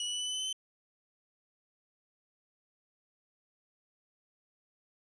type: tone with pitch steps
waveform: sawtooth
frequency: 2931 / 2950 / 2968 / 2987 / 3006 / 3026 / 3045 / 3064 Hz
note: F#7 / F#7 / F#7 / F#7 / F#7 / F#7 / F#7 / G7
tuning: -17 / -6 / +5 / +16 / +27 / +38 / +49 / -40 cents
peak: -30 dBFS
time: 0-0.528 s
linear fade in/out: 2 ms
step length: 66 ms
effects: resampled to 22050 Hz